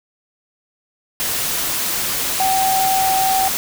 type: tone in noise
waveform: sine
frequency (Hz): 765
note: G5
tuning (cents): -42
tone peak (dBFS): -15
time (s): 2.4-3.48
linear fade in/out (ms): 0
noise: white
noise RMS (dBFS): -21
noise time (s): 1.2-3.57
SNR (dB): +3
effects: none